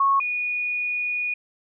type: tone pair in turn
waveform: sine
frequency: 1100 / 2458 Hz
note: C#6 / D#7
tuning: -14 / -22 cents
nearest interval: octave + major second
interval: 1392 cents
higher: second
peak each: -16 / -23 dBFS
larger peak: first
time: 0-0.2 / 0.2-1.34 s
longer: second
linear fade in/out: 5 ms
effects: none